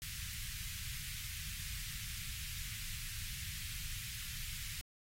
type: band-stop noise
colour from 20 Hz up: pink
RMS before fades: -44 dBFS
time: 0.02-4.81 s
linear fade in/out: 0 ms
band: 130 to 1900 Hz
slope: 24 dB/octave
effects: AAC 48 kbps